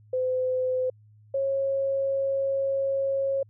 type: tone pair in turn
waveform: sine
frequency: 511 / 544.9 Hz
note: C5 / C#5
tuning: -41 / -30 cents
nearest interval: minor second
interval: 111 cents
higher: second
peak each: -23 dBFS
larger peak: neither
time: 0.13-0.9 / 1.34-3.43 s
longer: second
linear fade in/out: 5 ms
effects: added 106 Hz sine -52 dBFS peak until 3.49 s